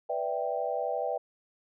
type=chord; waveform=sine; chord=E minor seventh; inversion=second; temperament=equal; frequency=493.9 / 587.3 / 659.3 / 784 Hz; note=B4 / D5 / E5 / G5; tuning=0 / 0 / 0 / 0 cents; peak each=-34 dBFS; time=0.09-1.18 s; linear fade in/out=10 ms; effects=none